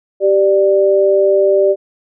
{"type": "tone pair together", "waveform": "sine", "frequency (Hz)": [389.8, 591], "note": ["G4", "D5"], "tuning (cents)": [-10, 11], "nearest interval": "perfect fifth", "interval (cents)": 721, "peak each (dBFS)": -11, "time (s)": [0.2, 1.76], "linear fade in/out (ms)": 50, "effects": []}